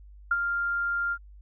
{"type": "tone with ADSR envelope", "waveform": "sine", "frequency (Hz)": 1396.9, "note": "F6", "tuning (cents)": 0, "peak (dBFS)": -19, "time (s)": [0.31, 1.18], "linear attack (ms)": 5, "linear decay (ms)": 40, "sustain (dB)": -6, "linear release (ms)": 60, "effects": ["added 50 Hz sine -46 dBFS peak until 1.41 s"]}